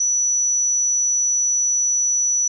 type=tone; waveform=sine; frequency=5920 Hz; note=F#8; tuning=in tune; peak=-16 dBFS; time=0-2.48 s; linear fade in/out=5 ms; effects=none